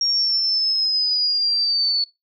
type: linear sweep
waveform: sine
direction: down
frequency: 5588 to 4435 Hz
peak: -17 dBFS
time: 0.01-2.04 s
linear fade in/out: 2 ms
effects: noise-tail reverb RT60 0.2 s tail -21 dB re dry